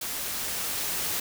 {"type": "noise with level ramp", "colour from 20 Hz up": "white", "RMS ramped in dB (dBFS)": [-33, -29], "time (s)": [0.01, 1.2], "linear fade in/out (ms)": 5, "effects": []}